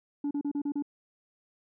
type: tone bursts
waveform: sine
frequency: 287.8 Hz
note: D4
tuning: 35 cents flat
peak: -25 dBFS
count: 6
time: 0.24-0.824 s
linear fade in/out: 5 ms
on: 69 ms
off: 34 ms
effects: tanh soft clip ceiling -27 dBFS